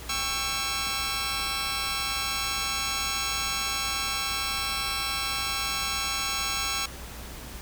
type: chord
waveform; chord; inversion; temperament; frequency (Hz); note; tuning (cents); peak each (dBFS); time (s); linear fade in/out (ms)
10% pulse; C# diminished; second; just; 798.3 / 1108.7 / 1330.5; G5 / C#6 / E6; +31 / 0 / +16; -27 / -23 / -23; 0.09-6.86; 5
effects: added 60 Hz sine -42 dBFS peak until 7.61 s + pink hiss -42 dBFS RMS until 7.61 s